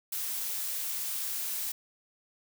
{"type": "noise", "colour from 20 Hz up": "blue", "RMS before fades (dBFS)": -34, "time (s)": [0.12, 1.72], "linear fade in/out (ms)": 5, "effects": []}